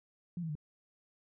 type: tone with pitch steps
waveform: sine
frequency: 174.61 / 161.98 / 150.26 Hz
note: F3 / E3 / D3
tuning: 0 / -30 / +40 cents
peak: -35 dBFS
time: 0.37-0.553 s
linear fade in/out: 2 ms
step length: 61 ms
effects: none